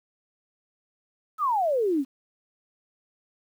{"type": "exponential sweep", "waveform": "sine", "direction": "down", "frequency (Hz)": [1322, 254.4], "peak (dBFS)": -21, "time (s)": [1.38, 2.05], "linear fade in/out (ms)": 50, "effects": ["9-bit"]}